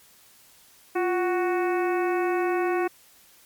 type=harmonic tone with a mistuned harmonic; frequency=370 Hz; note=F#4; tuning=in tune; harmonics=1 / 2 / 3 / 4 / 5 / 6 / 7; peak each=-23 / -29 / -33 / -35 / -37 / -39 / -40 dBFS; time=0.95-2.88 s; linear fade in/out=10 ms; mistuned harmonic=1; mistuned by=-88 cents; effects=white hiss -55 dBFS RMS until 3.45 s + MP3 96 kbps